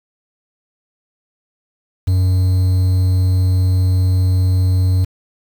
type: tone with quantisation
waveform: triangle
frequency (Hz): 92.5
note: F#2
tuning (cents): 0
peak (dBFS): -9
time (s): 2.07-5.05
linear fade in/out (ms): 10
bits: 6
effects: none